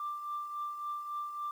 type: tone with tremolo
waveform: sine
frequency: 1182 Hz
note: D6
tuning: 11 cents sharp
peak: -32 dBFS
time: 0-1.51 s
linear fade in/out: 2 ms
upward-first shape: triangle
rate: 3.6 Hz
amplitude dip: 60%
effects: tanh soft clip ceiling -30 dBFS + 10-bit